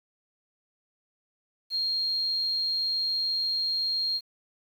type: tone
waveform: sine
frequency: 4227 Hz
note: C8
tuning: 17 cents sharp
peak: -25 dBFS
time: 1.7-4.21 s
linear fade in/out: 50 ms
effects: 9-bit